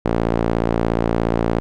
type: tone with band-pass filter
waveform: sawtooth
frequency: 57 Hz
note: A#1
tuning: 38 cents flat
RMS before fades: -19 dBFS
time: 0.05-1.6 s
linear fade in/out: 0 ms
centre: 450 Hz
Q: 0.72
effects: none